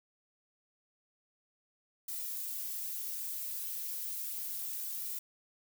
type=noise with flanger; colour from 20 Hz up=violet; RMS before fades=-39 dBFS; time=2.08-5.19 s; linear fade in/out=5 ms; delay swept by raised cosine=1.8 to 4.9 ms; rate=0.32 Hz; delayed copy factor=-0.75; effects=none